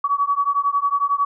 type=beating tone pair; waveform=sine; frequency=1129 / 1140 Hz; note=C#6 / C#6; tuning=+31 / +48 cents; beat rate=11 Hz; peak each=-20 dBFS; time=0.04-1.25 s; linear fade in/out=5 ms; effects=none